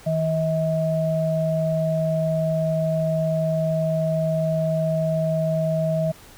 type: tone pair together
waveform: sine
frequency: 160 / 640 Hz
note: D#3 / D#5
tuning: +49 / +49 cents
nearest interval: 2 octaves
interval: 2400 cents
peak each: -22 dBFS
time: 0.06-6.12 s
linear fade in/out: 10 ms
effects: pink hiss -47 dBFS RMS until 6.37 s